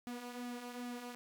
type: tone with flanger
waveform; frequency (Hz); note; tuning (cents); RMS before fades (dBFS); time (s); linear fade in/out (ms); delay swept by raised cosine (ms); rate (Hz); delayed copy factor
sawtooth; 243.9; B3; -21; -45; 0.07-1.15; 0; 1.9 to 4.7; 2.5; -0.5
effects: none